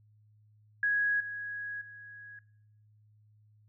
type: tone with level steps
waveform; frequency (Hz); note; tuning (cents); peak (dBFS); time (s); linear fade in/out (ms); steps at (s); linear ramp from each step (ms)
sine; 1661.2; G#6; 0; -25 / -35 / -45; 0.83-2.39; 2; 1.2 / 1.81; 5
effects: noise-tail reverb RT60 0.8 s tail -21 dB re dry + added 106 Hz sine -60 dBFS peak until 3.68 s